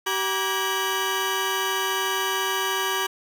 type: tone cluster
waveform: 35% pulse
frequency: 383.1 / 951 / 1165 / 1635 / 2958 Hz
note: G4 / A#5 / D6 / G#6 / F#7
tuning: -40 / +34 / -14 / -28 / -1 cents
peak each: -28 dBFS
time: 0.06-3.07 s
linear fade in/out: 10 ms
effects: none